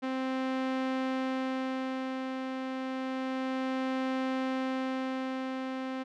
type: tone with tremolo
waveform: sawtooth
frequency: 261.6 Hz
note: C4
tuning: in tune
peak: -25 dBFS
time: 0.02-6.04 s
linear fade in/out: 20 ms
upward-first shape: sine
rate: 0.3 Hz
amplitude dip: 40%
effects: low-pass 3000 Hz 12 dB/octave